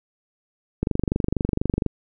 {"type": "click train", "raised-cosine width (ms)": 3, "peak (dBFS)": -8, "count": 26, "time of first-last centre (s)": [0.83, 1.863], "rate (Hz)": 24.2, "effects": []}